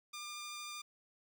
10% pulse tone with vibrato, 1200 Hz, D6, 37 cents sharp, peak -35 dBFS, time 0.13-0.82 s, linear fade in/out 10 ms, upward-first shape sine, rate 13 Hz, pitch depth 8 cents each way, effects 12-bit

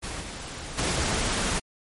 pink noise with level steps, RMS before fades -34 / -37 / -26 dBFS, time 0.02-1.6 s, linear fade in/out 20 ms, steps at 0.2 / 0.77 s, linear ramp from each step 20 ms, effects MP3 48 kbps

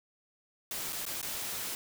white noise with dropouts, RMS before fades -37 dBFS, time 0.71-1.75 s, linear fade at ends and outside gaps 1 ms, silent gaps 0.925-0.929 / 1.053-1.064 / 1.215-1.228 s, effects none

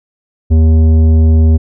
sine tone with tanh clipping, 79.7 Hz, D#2, 42 cents sharp, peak -6 dBFS, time 0.5-1.58 s, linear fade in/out 20 ms, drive 11 dB, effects none

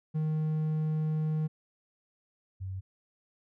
triangle / sine tone pair in turn, 155.56 / 94.8 Hz, D#3 / F#2, 0 / +43 cents, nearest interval major sixth, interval 857 cents, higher first, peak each -25 / -34 dBFS, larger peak first, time 0.14-1.48 / 2.6-2.81 s, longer first, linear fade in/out 20 ms, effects none

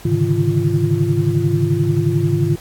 sine tone cluster, 105.1 / 135.3 / 146.7 / 158 / 345.4 Hz, G#2 / C#3 / D3 / D#3 / F4, +21 / -42 / -2 / +27 / -19 cents, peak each -20 dBFS, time 0.05-2.56 s, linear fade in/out 5 ms, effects pink hiss -40 dBFS RMS until 2.6 s + AAC 64 kbps

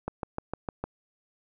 click train, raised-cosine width 1 ms, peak -17 dBFS, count 6, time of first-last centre 0.08-0.84 s, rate 6.58 Hz, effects none

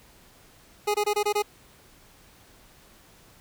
25% pulse tone bursts, 415.3 Hz, G#4, in tune, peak -18 dBFS, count 6, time 0.87-1.424 s, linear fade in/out 10 ms, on 74 ms, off 22 ms, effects pink hiss -55 dBFS RMS until 3.4 s

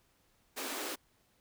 pink high-pass noise, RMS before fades -39 dBFS, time 0.56-0.96 s, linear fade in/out 20 ms, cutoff 240 Hz, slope 96 dB/octave, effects pink hiss -71 dBFS RMS until 1.4 s

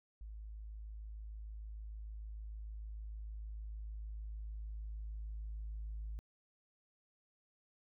sine tone with level ramp, 53.3 Hz, G#1, 46 cents sharp, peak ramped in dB -45 to -39 dBFS, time 0.21-6.19 s, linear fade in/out 0 ms, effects tanh soft clip ceiling -37 dBFS

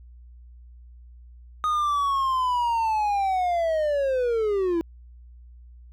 triangle linear sweep, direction down, 1244.5 to 326.1 Hz, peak -19 dBFS, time 1.64-4.81 s, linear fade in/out 0 ms, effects added 60 Hz sine -44 dBFS peak until 5.92 s

